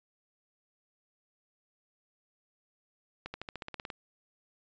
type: accelerating click train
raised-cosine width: 0.3 ms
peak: -23 dBFS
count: 11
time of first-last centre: 3.26-3.902 s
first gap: 80 ms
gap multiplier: 0.95
effects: resampled to 16000 Hz